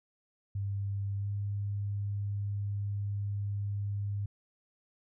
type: tone with pitch glide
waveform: sine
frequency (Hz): 99.6 to 101.28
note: G2 to G#2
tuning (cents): +28 to -43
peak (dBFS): -31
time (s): 0.55-4.26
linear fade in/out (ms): 5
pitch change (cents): +29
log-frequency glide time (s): 1.16-1.28
effects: none